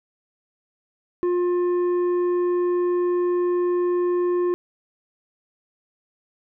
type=tone with tanh clipping; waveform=triangle; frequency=354.5 Hz; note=F4; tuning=26 cents sharp; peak=-20 dBFS; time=1.23-4.54 s; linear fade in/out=0 ms; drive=11 dB; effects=none